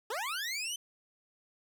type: linear sweep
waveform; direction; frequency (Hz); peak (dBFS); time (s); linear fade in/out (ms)
20% pulse; up; 392.2 to 3088; -29; 0.1-0.76; 5
effects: none